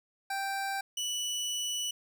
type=tone pair in turn; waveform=25% pulse; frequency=784 / 2960 Hz; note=G5 / F#7; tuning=0 / 0 cents; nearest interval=octave + major seventh; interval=2300 cents; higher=second; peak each=-28 dBFS; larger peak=neither; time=0.3-0.81 / 0.97-1.91 s; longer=second; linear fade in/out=5 ms; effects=none